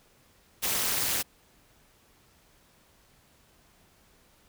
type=noise with amplitude modulation; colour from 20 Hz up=white; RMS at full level=-24 dBFS; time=0.62-1.23 s; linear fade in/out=20 ms; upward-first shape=sine; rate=223 Hz; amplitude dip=100%; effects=pink hiss -62 dBFS RMS until 4.48 s